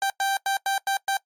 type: tone bursts at uneven times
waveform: 30% pulse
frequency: 784 Hz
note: G5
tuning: in tune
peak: -19 dBFS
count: 6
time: 0.02-0.1 / 0.2-0.37 / 0.46-0.57 / 0.66-0.78 / 0.87-0.97 / 1.08-1.17 s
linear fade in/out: 2 ms
effects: noise-tail reverb RT60 0.1 s tail -20 dB re dry + MP3 64 kbps